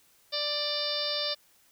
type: harmonic tone with a mistuned harmonic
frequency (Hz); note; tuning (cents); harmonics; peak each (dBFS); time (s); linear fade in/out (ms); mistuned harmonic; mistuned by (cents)
589; D5; +5; 1 / 2 / 3 / 4 / 5 / 6 / 7 / 8 / 9; -35 / -42 / -43 / -44 / -41 / -34 / -39 / -33 / -37; 0.32-1.35; 20; 6; +33
effects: white hiss -63 dBFS RMS until 1.71 s